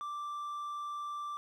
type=tone; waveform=triangle; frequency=1174.7 Hz; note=D6; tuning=in tune; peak=-35 dBFS; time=0.01-1.37 s; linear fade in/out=0 ms; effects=none